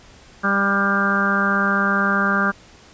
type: harmonic tone with a mistuned harmonic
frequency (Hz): 198.3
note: G3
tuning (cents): +20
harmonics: 1 / 2 / 3 / 4 / 5 / 6 / 7 / 8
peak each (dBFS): -22 / -30 / -29 / -31 / -32 / -22 / -22 / -22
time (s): 0.43-2.52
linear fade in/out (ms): 20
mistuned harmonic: 7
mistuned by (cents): +28
effects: pink hiss -47 dBFS RMS until 2.93 s + resampled to 16000 Hz